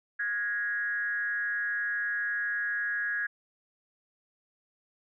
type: tone with frequency modulation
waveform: sine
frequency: 1658 Hz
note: G#6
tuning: 3 cents flat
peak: -28 dBFS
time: 0.19-3.27 s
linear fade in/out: 10 ms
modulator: 220 Hz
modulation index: 0.62
effects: none